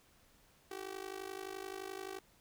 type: tone with amplitude modulation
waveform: sawtooth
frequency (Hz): 383.3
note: G4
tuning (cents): -39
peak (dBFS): -35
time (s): 0.71-2.19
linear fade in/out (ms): 5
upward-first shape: sine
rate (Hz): 51.6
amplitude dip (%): 90
effects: pink hiss -67 dBFS RMS until 2.4 s